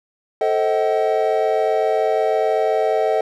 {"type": "chord", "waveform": "triangle", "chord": "A diminished seventh", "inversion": "none", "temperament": "just", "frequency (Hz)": [440, 528, 633.6, 760.3], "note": ["A4", "C5", "Eb5", "Gb5"], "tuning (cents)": [0, 16, 31, 47], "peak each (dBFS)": [-18, -23, -18, -20], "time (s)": [0.41, 3.21], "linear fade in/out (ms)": 2, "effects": []}